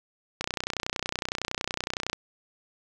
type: click train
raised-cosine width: 0.2 ms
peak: -11 dBFS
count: 54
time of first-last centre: 0.41-2.131 s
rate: 30.8 Hz
effects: none